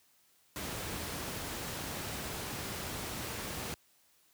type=noise; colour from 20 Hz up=pink; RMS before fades=-39 dBFS; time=0.56-3.74 s; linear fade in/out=0 ms; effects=white hiss -68 dBFS RMS until 4.33 s + high-pass 60 Hz 12 dB/octave